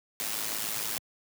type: noise with amplitude modulation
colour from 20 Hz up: white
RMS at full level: -30 dBFS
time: 0.2-0.98 s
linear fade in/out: 0 ms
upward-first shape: sine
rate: 107 Hz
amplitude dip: 65%
effects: high-pass 100 Hz 12 dB/octave